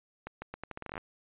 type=accelerating click train; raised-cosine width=0.5 ms; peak=-24 dBFS; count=14; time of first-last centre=0.27-0.979 s; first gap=150 ms; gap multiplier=0.8; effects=resampled to 8000 Hz